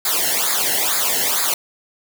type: noise with flanger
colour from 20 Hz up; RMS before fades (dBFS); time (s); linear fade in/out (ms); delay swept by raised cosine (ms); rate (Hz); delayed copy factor
white; -19; 0.05-1.54; 2; 0.34 to 0.85; 2.2; -0.95
effects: none